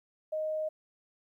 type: tone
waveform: sine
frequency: 622.3 Hz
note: D#5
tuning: in tune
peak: -30 dBFS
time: 0.32-0.69 s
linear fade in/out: 10 ms
effects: 12-bit